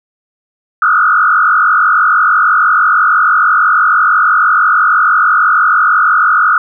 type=tone with frequency modulation; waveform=sine; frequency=1342 Hz; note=E6; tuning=31 cents sharp; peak=-6 dBFS; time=0.82-6.58 s; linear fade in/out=2 ms; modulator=46.1 Hz; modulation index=2.9; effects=none